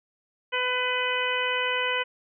harmonic tone, 501 Hz, B4, 25 cents sharp, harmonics 1 / 2 / 3 / 4 / 5 / 6, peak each -31 / -31 / -31 / -31 / -31 / -31 dBFS, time 0.52-2.04 s, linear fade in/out 20 ms, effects none

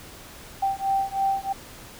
sine beating tone pair, 780 / 783.1 Hz, G5 / G5, -9 / -2 cents, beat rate 3.1 Hz, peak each -25 dBFS, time 0.62-1.53 s, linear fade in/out 10 ms, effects pink hiss -44 dBFS RMS until 1.99 s

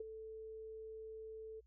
sine tone with ADSR envelope, 440 Hz, A4, in tune, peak -39 dBFS, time 0-1.61 s, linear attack 5 ms, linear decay 17 ms, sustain -8 dB, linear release 21 ms, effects added 60 Hz sine -65 dBFS peak until 1.66 s

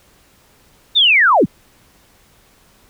sine linear sweep, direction down, 3729 to 92.5 Hz, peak -8 dBFS, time 0.95-1.46 s, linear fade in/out 20 ms, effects pink hiss -52 dBFS RMS until 2.89 s

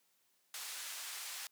white band-pass noise, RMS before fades -45 dBFS, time 0.54-1.47 s, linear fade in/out 2 ms, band 980 to 10000 Hz, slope 12 dB/octave, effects white hiss -75 dBFS RMS until 1.51 s + high-pass 150 Hz 12 dB/octave

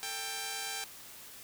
5% pulse tone pair together, 444.3 / 790 Hz, A4 / G5, +17 / +13 cents, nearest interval minor seventh, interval 996 cents, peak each -33 / -25 dBFS, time 0.03-0.84 s, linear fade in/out 0 ms, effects white hiss -50 dBFS RMS until 1.43 s

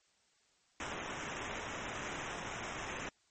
white noise with sample-and-hold, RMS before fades -42 dBFS, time 0.8-3.09 s, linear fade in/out 2 ms, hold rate 4410 Hz, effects white hiss -72 dBFS RMS until 3.3 s + MP3 32 kbps

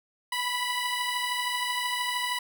15% pulse beating tone pair, 983 / 996 Hz, B5 / B5, -8 / +14 cents, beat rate 13 Hz, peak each -22 / -27 dBFS, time 0.32-2.39 s, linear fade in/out 5 ms, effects none

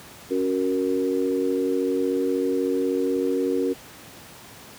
sine chord, F# major, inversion second, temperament equal, 277.2 / 370 / 466.2 Hz, C#4 / F#4 / A#4, 0 / 0 / 0 cents, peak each -25 dBFS, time 0.3-3.74 s, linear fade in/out 20 ms, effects pink hiss -44 dBFS RMS until 4.78 s + high-pass 100 Hz 12 dB/octave

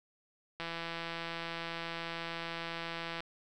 click train, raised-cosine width 0.3 ms, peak -23 dBFS, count 436, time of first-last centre 0.6-3.205 s, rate 167 Hz, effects none

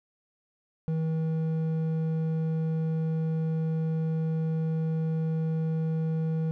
sine tone with hard clipping, 160.3 Hz, E3, 48 cents flat, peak -27 dBFS, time 0.88-6.51 s, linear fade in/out 0 ms, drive 6 dB, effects none

